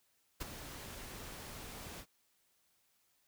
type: noise with ADSR envelope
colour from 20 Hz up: pink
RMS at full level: -38 dBFS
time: 0.4-2.06 s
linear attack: 15 ms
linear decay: 17 ms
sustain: -10 dB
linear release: 67 ms
effects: white hiss -75 dBFS RMS until 3.27 s